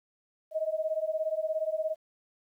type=beating tone pair; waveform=sine; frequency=622.3 / 639.3 Hz; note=D#5 / D#5; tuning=0 / +47 cents; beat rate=17 Hz; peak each=-31 dBFS; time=0.51-1.96 s; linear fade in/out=50 ms; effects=11-bit